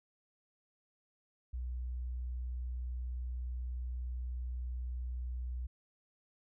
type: tone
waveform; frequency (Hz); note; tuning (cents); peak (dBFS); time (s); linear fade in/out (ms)
sine; 61.7; B1; -1; -36; 1.53-5.67; 10
effects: none